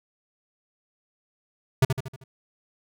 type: tone with echo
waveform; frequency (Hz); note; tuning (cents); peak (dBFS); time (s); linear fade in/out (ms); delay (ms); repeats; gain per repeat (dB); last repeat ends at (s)
square; 131.9; C3; +14; -15; 1.82-1.85; 5; 78; 5; -6; 2.24
effects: none